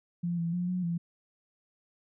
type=tone with pitch steps; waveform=sine; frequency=172.9 / 168.2 / 177.4 / 181.6 / 170.1 Hz; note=F3 / E3 / F3 / F#3 / F3; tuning=-17 / +35 / +27 / -32 / -45 cents; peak=-28 dBFS; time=0.23-0.98 s; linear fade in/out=10 ms; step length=150 ms; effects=none